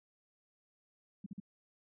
sine tone bursts, 196.8 Hz, G3, 7 cents sharp, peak -40 dBFS, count 3, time 1.24-1.401 s, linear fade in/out 5 ms, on 23 ms, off 46 ms, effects none

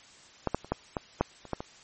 clicks, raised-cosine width 1 ms, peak -12 / -12 / -29 / -12 / -15 / -9 / -30 / -15 / -21 dBFS, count 9, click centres 0.473 / 0.546 / 0.646 / 0.72 / 0.968 / 1.21 / 1.453 / 1.533 / 1.605 s, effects white hiss -54 dBFS RMS until 1.83 s + MP3 32 kbps

